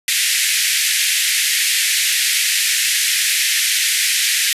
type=band-pass noise; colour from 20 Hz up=pink; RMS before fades=-17 dBFS; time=0.08-4.53 s; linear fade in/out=2 ms; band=1800 to 13000 Hz; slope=48 dB/octave; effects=resampled to 32000 Hz